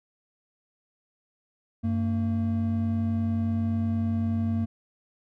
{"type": "tone pair together", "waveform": "triangle", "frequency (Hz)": [95.87, 227.7], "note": ["G2", "A#3"], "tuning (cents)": [-38, -40], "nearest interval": "octave + minor third", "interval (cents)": 1498, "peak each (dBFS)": [-25, -24], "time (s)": [1.83, 4.66], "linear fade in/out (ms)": 20, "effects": []}